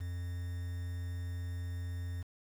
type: tone with quantisation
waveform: triangle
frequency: 87.9 Hz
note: F2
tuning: 12 cents sharp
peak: -34 dBFS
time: 0-2.23 s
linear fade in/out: 10 ms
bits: 9
effects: none